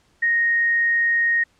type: tone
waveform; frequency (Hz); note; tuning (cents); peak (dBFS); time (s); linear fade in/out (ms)
sine; 1864.7; A#6; 0; -16; 0.22-1.44; 10
effects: pink hiss -61 dBFS RMS until 1.59 s + low-pass 8000 Hz 12 dB/octave